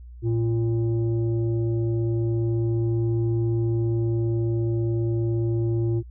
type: tone pair together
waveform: sine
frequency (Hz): 114.66 / 344.3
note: A#2 / F4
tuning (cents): -28 / -25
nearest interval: octave + perfect fifth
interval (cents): 1903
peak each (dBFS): -20 / -24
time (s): 0.22-6.03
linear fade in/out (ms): 50
effects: tanh soft clip ceiling -17 dBFS + added 60 Hz sine -39 dBFS peak until 6.1 s